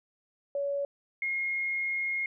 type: tone pair in turn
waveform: sine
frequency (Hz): 564 / 2147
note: C#5 / C7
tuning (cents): +30 / +44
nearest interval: octave + major seventh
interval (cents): 2314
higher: second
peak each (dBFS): -28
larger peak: neither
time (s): 0.55-0.85 / 1.22-2.26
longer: second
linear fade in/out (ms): 2
effects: none